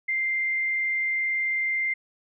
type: tone with frequency modulation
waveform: sine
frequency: 2094 Hz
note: C7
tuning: 1 cent sharp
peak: -23 dBFS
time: 0.08-1.94 s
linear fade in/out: 10 ms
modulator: 37.6 Hz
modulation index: 0.3
effects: none